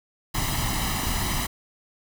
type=noise with comb filter; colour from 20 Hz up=pink; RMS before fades=-26 dBFS; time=0.34-1.47 s; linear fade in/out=10 ms; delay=1 ms; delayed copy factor=+0.7; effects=none